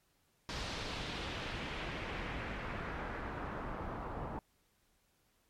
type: noise with low-pass filter sweep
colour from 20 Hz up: pink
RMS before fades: -41 dBFS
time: 0.49-4.39 s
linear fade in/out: 0 ms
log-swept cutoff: 4700 to 950 Hz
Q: 1.5
effects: pink hiss -74 dBFS RMS until 5.49 s + MP3 64 kbps